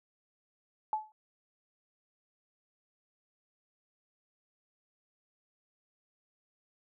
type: tone with exponential decay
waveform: sine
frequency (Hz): 862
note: A5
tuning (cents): -36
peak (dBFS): -25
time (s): 0.93-1.12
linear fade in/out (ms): 1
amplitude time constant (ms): 41
effects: none